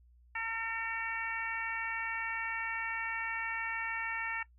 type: harmonic tone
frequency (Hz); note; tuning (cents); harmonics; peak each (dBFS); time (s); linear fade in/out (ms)
453.3; A#4; -48; 2 / 3 / 4 / 5 / 6; -41 / -42 / -38 / -40 / -44; 0.35-4.43; 5
effects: noise-tail reverb RT60 0.1 s tail -19 dB re dry + added 60 Hz sine -59 dBFS peak until 4.58 s